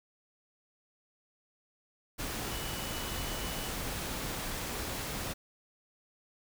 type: tone in noise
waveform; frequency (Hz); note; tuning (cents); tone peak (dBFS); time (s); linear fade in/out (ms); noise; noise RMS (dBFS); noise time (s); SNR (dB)
sine; 2960; F#7; 0; -46; 2.5-3.7; 20; pink; -37; 2.18-5.34; -12
effects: none